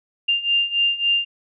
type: beating tone pair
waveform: sine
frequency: 2794 / 2797.6 Hz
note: F7 / F7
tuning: 0 / +2 cents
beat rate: 3.6 Hz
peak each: -22 / -19 dBFS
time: 0.28-1.25 s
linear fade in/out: 10 ms
effects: none